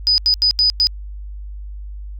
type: tone bursts at uneven times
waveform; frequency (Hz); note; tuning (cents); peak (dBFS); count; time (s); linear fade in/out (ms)
sine; 4978; D#8; 0; -11; 5; 0.07-0.18 / 0.26-0.34 / 0.42-0.51 / 0.59-0.7 / 0.8-0.87; 0
effects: added 50 Hz sine -28 dBFS peak until 2.19 s